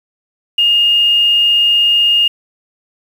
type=tone with quantisation; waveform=sine; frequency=2838 Hz; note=F7; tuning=27 cents sharp; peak=-8 dBFS; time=0.58-2.28 s; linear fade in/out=5 ms; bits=6; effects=none